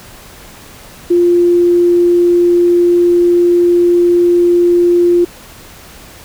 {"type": "tone", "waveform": "sine", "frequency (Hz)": 349.2, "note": "F4", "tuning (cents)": 0, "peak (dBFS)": -6, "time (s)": [1.1, 5.25], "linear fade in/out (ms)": 10, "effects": ["pink hiss -36 dBFS RMS until 6.24 s"]}